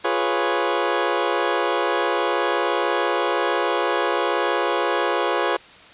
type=chord; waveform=20% pulse; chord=C# dominant seventh; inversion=first; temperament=equal; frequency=349.2 / 415.3 / 493.9 / 554.4 Hz; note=E#4 / G#4 / B4 / C#5; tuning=0 / 0 / 0 / 0 cents; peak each=-20 dBFS; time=0.04-5.57 s; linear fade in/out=10 ms; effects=white hiss -45 dBFS RMS until 5.93 s + resampled to 8000 Hz